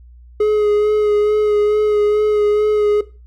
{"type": "tone with vibrato", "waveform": "triangle", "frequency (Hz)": 420.4, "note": "G#4", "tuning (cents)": 21, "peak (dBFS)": -9, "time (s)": [0.4, 3.01], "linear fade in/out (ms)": 5, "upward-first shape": "sine", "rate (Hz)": 2.3, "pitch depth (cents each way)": 19, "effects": ["noise-tail reverb RT60 0.3 s tail -17 dB re dry", "added 60 Hz sine -39 dBFS peak until 3.26 s"]}